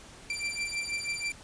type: beating tone pair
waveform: sawtooth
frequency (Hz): 2349 / 2355.2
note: D7 / D7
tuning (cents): 0 / +4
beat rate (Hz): 6.2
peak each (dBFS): -31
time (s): 0.3-1.32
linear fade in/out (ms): 2
effects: pink hiss -50 dBFS RMS until 1.43 s + resampled to 22050 Hz